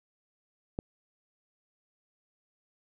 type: click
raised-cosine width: 2 ms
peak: -19 dBFS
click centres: 0.789 s
effects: none